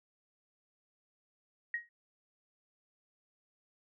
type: tone with exponential decay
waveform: sine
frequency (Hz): 1886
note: A#6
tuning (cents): +20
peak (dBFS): -29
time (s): 1.74-1.89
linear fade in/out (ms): 2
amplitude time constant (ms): 31
effects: none